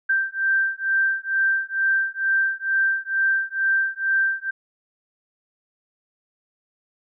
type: beating tone pair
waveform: sine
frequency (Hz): 1568 / 1570.2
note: G6 / G6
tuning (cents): 0 / +2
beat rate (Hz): 2.2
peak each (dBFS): -22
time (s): 0.09-4.51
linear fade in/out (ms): 10
effects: none